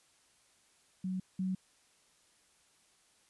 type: tone pair in turn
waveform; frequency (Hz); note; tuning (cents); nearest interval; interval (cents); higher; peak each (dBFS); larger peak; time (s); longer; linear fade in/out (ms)
sine; 186.2 / 187.15; F#3 / F#3; +11 / +20; unison; 9; second; -33 / -31; second; 1.04-1.2 / 1.39-1.55; neither; 5
effects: white hiss -68 dBFS RMS until 3.29 s + resampled to 24000 Hz